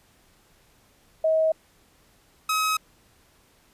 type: tone pair in turn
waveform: sine / sawtooth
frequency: 637 / 1274 Hz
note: D#5 / D#6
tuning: +41 / +41 cents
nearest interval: octave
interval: 1200 cents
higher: second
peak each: -18 dBFS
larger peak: neither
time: 1.24-1.52 / 2.49-2.77 s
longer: neither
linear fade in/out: 5 ms
effects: pink hiss -60 dBFS RMS until 3.73 s + resampled to 32000 Hz